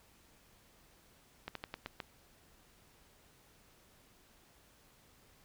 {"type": "slowing click train", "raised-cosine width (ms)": 0.3, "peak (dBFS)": -24, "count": 6, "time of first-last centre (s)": [1.48, 2.002], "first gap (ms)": 73, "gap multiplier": 1.18, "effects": ["pink hiss -65 dBFS RMS until 5.44 s"]}